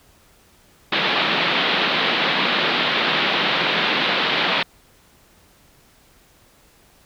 white band-pass noise, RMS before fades -20 dBFS, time 0.92-4.63 s, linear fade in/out 5 ms, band 150 to 3900 Hz, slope 48 dB/octave, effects pink hiss -54 dBFS RMS until 7.05 s

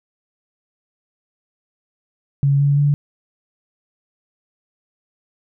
sine tone with pitch steps, 140 / 142.2 / 144.44 Hz, C#3 / C#3 / D3, +18 / +45 / -28 cents, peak -12 dBFS, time 2.43-2.94 s, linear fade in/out 0 ms, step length 170 ms, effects none

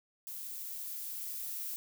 violet noise with level ramp, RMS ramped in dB -43 to -39 dBFS, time 0.27-1.76 s, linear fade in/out 0 ms, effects none

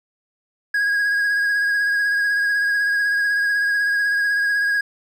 triangle tone with vibrato, 1646 Hz, G#6, 16 cents flat, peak -15 dBFS, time 0.74-4.81 s, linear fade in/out 5 ms, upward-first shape triangle, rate 16 Hz, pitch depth 31 cents each way, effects none

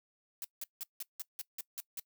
blue noise bursts, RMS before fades -40 dBFS, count 9, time 0.42-1.996 s, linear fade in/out 0 ms, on 24 ms, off 170 ms, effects noise-tail reverb RT60 0.1 s tail -21 dB re dry

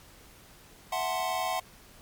square chord, F# half-diminished seventh, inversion third, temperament equal, 659.3 / 740 / 880 / 1046.5 Hz, E5 / F#5 / A5 / C6, 0 / 0 / 0 / 0 cents, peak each -36 / -32 / -38 / -35 dBFS, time 0.92-1.6 s, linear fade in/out 5 ms, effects pink hiss -54 dBFS RMS until 2.01 s + MP3 96 kbps

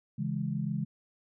sine chord, C# minor, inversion none, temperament equal, 138.59 / 164.81 / 207.7 Hz, C#3 / E3 / G#3, 0 / 0 / 0 cents, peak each -34 dBFS, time 0.18-0.85 s, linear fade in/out 10 ms, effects none

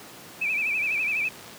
sine tone with vibrato, 2457 Hz, D#7, 22 cents flat, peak -23 dBFS, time 0.41-1.29 s, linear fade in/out 10 ms, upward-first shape sine, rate 12 Hz, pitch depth 110 cents each way
click train, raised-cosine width 0.2 ms, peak -29 dBFS, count 41, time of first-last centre 0.84-1.531 s, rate 57.9 Hz
effects pink hiss -44 dBFS RMS until 1.58 s + high-pass 150 Hz 12 dB/octave

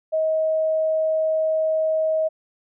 sine tone, 633 Hz, D#5, 30 cents sharp, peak -18 dBFS, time 0.12-2.29 s, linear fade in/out 20 ms, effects none

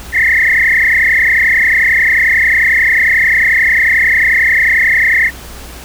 sine tone with frequency modulation, 1963 Hz, B6, 11 cents flat, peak -7 dBFS, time 0.12-5.31 s, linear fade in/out 50 ms, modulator 31.2 Hz, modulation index 5.7, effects added 60 Hz sine -32 dBFS peak until 5.84 s + pink hiss -32 dBFS RMS until 5.84 s

